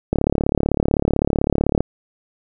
click train, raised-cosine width 2 ms, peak -3 dBFS, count 61, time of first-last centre 0.13-1.806 s, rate 35.8 Hz, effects none

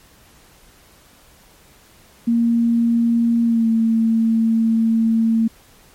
sine tone with pitch glide, 233.1 to 225.7 Hz, A#3 to A3, 0 to +44 cents, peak -13 dBFS, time 2.27-5.48 s, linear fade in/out 10 ms, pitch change -56 cents, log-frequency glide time 3.44-3.68 s, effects pink hiss -50 dBFS RMS until 5.94 s + MP3 64 kbps

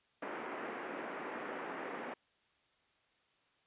pink band-pass noise, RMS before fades -43 dBFS, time 0.22-2.14 s, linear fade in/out 5 ms, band 260 to 2100 Hz, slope 24 dB/octave, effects white hiss -73 dBFS RMS until 3.66 s + resampled to 8000 Hz

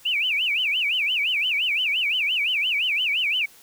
sine tone with vibrato, 2621 Hz, E7, 11 cents flat, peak -20 dBFS, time 0.05-3.46 s, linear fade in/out 10 ms, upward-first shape sine, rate 5.8 Hz, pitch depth 270 cents each way, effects white hiss -51 dBFS RMS until 3.62 s

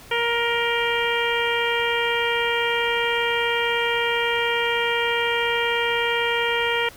harmonic tone with a mistuned harmonic, 469.8 Hz, A#4, 13 cents sharp, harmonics 1 / 2 / 3 / 4 / 5 / 6 / 7, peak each -25 / -27 / -29 / -27 / -27 / -30 / -30 dBFS, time 0.11-6.89 s, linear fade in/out 5 ms, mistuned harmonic 7, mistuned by -51 cents, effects pink hiss -45 dBFS RMS until 6.96 s

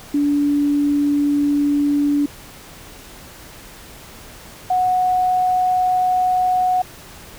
sine tone pair in turn, 288.8 / 734.7 Hz, D4 / F#5, -29 / -12 cents, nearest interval octave + major third, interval 1617 cents, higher second, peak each -14 dBFS, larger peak neither, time 0.14-2.26 / 4.7-6.82 s, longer neither, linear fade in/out 5 ms, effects pink hiss -40 dBFS RMS until 7.38 s

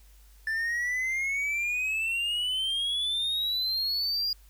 triangle exponential sweep, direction up, 1760 to 4860 Hz, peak -25 dBFS, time 0.47-4.33 s, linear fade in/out 2 ms, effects added 50 Hz sine -52 dBFS peak until 4.49 s + white hiss -62 dBFS RMS until 4.49 s

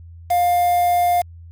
triangle tone with quantisation, 706 Hz, F5, 19 cents sharp, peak -12 dBFS, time 0.3-1.22 s, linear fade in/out 10 ms, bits 5, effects added 84 Hz sine -37 dBFS peak until 1.51 s

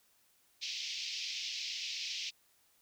white band-pass noise, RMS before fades -40 dBFS, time 0.61-2.31 s, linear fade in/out 20 ms, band 2300 to 5700 Hz, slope 48 dB/octave, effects white hiss -70 dBFS RMS until 2.81 s

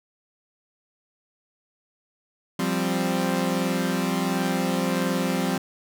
sawtooth chord, F suspended second, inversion none, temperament equal, 174.61 / 196 / 261.6 Hz, F3 / G3 / C4, 0 / 0 / 0 cents, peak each -23 dBFS, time 2.59-5.58 s, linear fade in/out 5 ms, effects none

